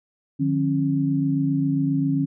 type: tone cluster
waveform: sine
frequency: 151.2 / 178.7 / 272.7 Hz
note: D#3 / F3 / C#4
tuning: -49 / +40 / -28 cents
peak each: -23 / -30 / -21 dBFS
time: 0.39-2.26 s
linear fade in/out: 20 ms
effects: none